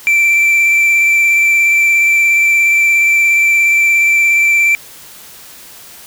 triangle tone with vibrato, 2341 Hz, D7, 6 cents flat, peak -6 dBFS, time 0.07-4.75 s, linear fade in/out 0 ms, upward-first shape square, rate 17 Hz, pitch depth 10 cents each way, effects white hiss -36 dBFS RMS until 6.06 s

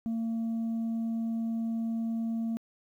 sine tone, 227.4 Hz, A#3, 43 cents flat, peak -26 dBFS, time 0.06-2.57 s, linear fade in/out 0 ms, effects tanh soft clip ceiling -28 dBFS + 11-bit

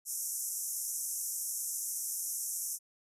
white band-pass noise, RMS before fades -37 dBFS, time 0.05-2.79 s, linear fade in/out 50 ms, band 5600 to 13000 Hz, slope 96 dB/octave, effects none

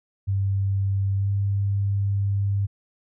sine tone with pitch glide, 98 to 99.66 Hz, G2 to G2, 0 to +29 cents, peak -20 dBFS, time 0.27-2.67 s, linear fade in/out 20 ms, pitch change +29 cents, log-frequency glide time 1.17-1.29 s, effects none

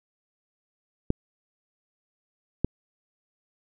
clicks, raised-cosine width 3 ms, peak -9 dBFS, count 2, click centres 1.104 / 2.646 s, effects none

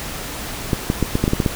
clicks, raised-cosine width 3 ms, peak -3 dBFS, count 9, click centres 0.732 / 0.901 / 1.027 / 1.154 / 1.24 / 1.279 / 1.334 / 1.402 / 1.462 s, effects pink hiss -29 dBFS RMS until 1.55 s

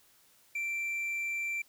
triangle tone, 2349 Hz, D7, in tune, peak -30 dBFS, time 0.55-1.62 s, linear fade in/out 5 ms, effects white hiss -64 dBFS RMS until 1.68 s

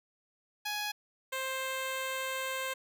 10% pulse tone pair in turn, 835 / 526 Hz, G#5 / C5, +9 / +9 cents, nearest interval minor sixth, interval 800 cents, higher first, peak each -25 dBFS, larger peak neither, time 0.65-0.92 / 1.32-2.74 s, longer second, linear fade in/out 10 ms, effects none

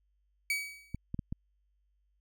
40% pulse tone with exponential decay, 2272 Hz, C#7, 42 cents sharp, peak -26 dBFS, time 0.5-0.96 s, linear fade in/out 2 ms, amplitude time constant 100 ms
clicks, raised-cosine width 5 ms, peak -23 dBFS, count 4, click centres 0.946 / 1.144 / 1.192 / 1.325 s
effects added 50 Hz sine -70 dBFS peak until 2.2 s

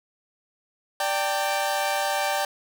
sawtooth chord, D suspended fourth, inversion none, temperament equal with one note detuned, 587.3 / 784 / 901.1 Hz, D5 / G5 / A5, 0 / 0 / +41 cents, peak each -24 / -22 / -27 dBFS, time 1-2.45 s, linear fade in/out 2 ms, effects none

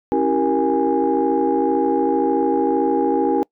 sine tone cluster, 272.7 / 326 / 387.9 / 470.6 / 824 Hz, C#4 / E4 / G4 / A#4 / G#5, -28 / -19 / -18 / +16 / -14 cents, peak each -21 dBFS, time 0.12-3.43 s, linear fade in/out 0 ms, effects noise-tail reverb RT60 0.1 s tail -25 dB re dry + tanh soft clip ceiling -7 dBFS

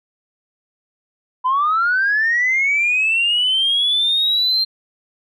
sine linear sweep, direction up, 994 to 4186 Hz, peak -13 dBFS, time 1.44-4.65 s, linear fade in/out 20 ms, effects tanh soft clip ceiling -10 dBFS

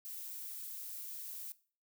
violet noise, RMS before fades -45 dBFS, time 0.05-1.52 s, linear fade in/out 0 ms, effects noise-tail reverb RT60 0.4 s tail -18 dB re dry

